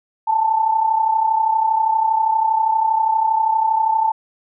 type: tone pair together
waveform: sine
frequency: 856.5 / 889 Hz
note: A5 / A5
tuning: -47 / +18 cents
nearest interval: minor second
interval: 65 cents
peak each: -21 / -15 dBFS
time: 0.27-4.12 s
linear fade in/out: 10 ms
effects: none